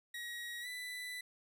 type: tone with pitch glide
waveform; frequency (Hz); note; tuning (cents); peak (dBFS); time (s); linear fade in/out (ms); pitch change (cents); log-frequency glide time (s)
30% pulse; 1900 to 1988.7; A#6 to B6; +33 to +12; -39; 0.14-1.21; 5; +79; 0.61-0.67
effects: none